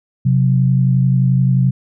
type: tone pair together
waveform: sine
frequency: 130.81 / 182.28 Hz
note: C3 / F#3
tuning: 0 / -26 cents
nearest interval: tritone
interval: 574 cents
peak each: -11 / -17 dBFS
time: 0.25-1.71 s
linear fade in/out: 10 ms
effects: none